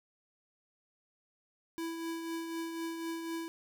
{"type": "tone with tremolo", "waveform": "square", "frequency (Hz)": 330.4, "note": "E4", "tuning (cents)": 4, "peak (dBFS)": -35, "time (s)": [1.78, 3.48], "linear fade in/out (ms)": 0, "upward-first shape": "triangle", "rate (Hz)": 4, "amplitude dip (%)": 45, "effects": []}